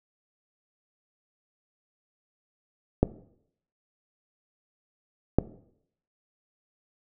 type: clicks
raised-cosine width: 2 ms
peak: -5 dBFS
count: 2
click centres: 3.03 / 5.386 s
effects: noise-tail reverb RT60 0.7 s tail -17 dB re dry